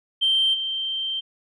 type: tone with level steps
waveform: sine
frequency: 3136 Hz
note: G7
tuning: in tune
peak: -16 / -24 dBFS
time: 0.21-1.21 s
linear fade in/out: 20 ms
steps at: 0.53 s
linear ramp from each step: 20 ms
effects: tanh soft clip ceiling -12 dBFS